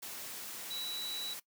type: tone in noise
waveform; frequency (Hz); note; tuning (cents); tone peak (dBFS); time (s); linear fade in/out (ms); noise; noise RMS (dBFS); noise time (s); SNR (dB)
sine; 3925; B7; -11; -38; 0.7-1.34; 10; white; -44; 0.02-1.4; +3
effects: noise-tail reverb RT60 0.1 s tail -19 dB re dry + high-pass 150 Hz 12 dB/octave